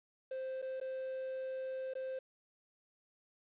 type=tone with dropouts; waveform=triangle; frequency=523.3 Hz; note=C5; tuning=in tune; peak=-36 dBFS; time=0.31-2.19 s; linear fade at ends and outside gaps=5 ms; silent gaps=0.618-0.624 / 0.801-0.812 / 1.937-1.952 s; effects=resampled to 8000 Hz + 11-bit